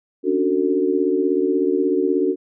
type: chord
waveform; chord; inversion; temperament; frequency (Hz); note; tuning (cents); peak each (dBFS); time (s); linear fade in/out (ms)
sine; D major seventh; third; equal with one note detuned; 277.2 / 293.7 / 370 / 449; C#4 / D4 / F#4 / A4; 0 / 0 / 0 / +35; -25 / -22 / -19 / -23; 0.23-2.36; 50
effects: none